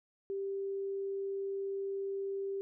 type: tone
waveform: sine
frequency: 392.7 Hz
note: G4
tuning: 3 cents sharp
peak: -34 dBFS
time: 0.3-2.61 s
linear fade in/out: 0 ms
effects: none